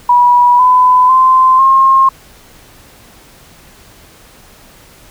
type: tone with pitch steps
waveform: sine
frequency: 974 / 1004.9 / 1036.7 / 1069.5 Hz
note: B5 / B5 / C6 / C6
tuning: -24 / +30 / -16 / +38 cents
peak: -4 dBFS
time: 0.09-2.09 s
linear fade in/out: 5 ms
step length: 500 ms
effects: pink hiss -41 dBFS RMS until 5.1 s